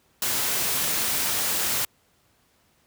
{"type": "noise", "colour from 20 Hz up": "white", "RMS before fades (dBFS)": -25, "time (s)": [0.22, 1.85], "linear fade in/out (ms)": 2, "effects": ["pink hiss -64 dBFS RMS until 2.86 s", "high-pass 60 Hz 12 dB/octave"]}